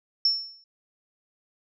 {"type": "tone with exponential decay", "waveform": "sine", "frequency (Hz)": 5400, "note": "E8", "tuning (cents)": 41, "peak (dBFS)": -16, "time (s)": [0.25, 0.64], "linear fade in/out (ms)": 2, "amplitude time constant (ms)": 83, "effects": []}